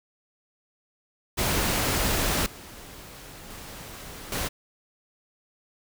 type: noise with level steps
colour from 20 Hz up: pink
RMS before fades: -25 / -44 / -41 / -29 dBFS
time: 1.37-4.49 s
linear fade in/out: 20 ms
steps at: 2.46 / 3.5 / 4.32 s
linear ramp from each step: 2 ms
effects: none